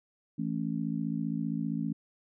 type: harmonic tone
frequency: 55.2 Hz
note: A1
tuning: 6 cents sharp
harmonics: 3 / 4 / 5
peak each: -34 / -33 / -35 dBFS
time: 0.38-1.93 s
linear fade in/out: 10 ms
effects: none